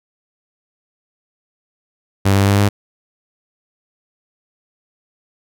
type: tone with pitch steps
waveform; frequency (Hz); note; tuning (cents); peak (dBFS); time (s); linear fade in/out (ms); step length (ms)
sawtooth; 98 / 99.14 / 100.29 / 101.46; G2 / G2 / G2 / G#2; 0 / +20 / +40 / -40; -7; 2.25-2.69; 10; 110
effects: none